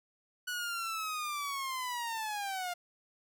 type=linear sweep; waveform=sawtooth; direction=down; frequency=1480 to 698.5 Hz; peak=-31 dBFS; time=0.47-2.74 s; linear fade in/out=10 ms; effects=none